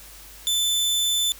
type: tone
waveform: sawtooth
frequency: 3520 Hz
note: A7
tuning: in tune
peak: -17 dBFS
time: 0.47-1.32 s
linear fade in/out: 0 ms
effects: added 50 Hz sine -48 dBFS peak until 1.39 s + white hiss -45 dBFS RMS until 1.39 s